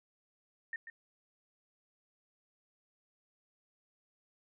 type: tone with echo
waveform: sine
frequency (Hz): 1823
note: A#6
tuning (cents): -39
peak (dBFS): -36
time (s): 0.73-0.76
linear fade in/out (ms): 2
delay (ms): 140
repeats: 1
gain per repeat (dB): -9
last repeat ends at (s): 0.9
effects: none